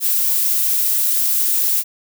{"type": "noise", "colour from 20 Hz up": "violet", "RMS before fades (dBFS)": -17, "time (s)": [0, 1.84], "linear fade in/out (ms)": 50, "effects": []}